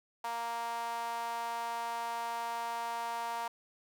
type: tone with high-pass filter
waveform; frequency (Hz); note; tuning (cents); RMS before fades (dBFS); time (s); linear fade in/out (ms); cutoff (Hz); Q
sawtooth; 233.1; A#3; 0; -37; 0.24-3.48; 5; 850; 7.4
effects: none